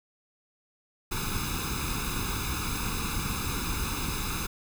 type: noise with comb filter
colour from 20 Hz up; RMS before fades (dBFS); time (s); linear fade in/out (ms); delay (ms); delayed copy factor
pink; -31; 1.11-4.47; 10; 0.79; +0.95
effects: none